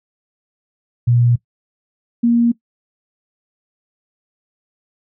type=tone pair in turn; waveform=sine; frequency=120.2 / 235.5 Hz; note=B2 / A#3; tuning=-46 / +18 cents; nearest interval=octave; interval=1164 cents; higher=second; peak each=-10 dBFS; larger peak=neither; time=1.07-1.36 / 2.23-2.52 s; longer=neither; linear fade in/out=10 ms; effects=noise-tail reverb RT60 0.1 s tail -19 dB re dry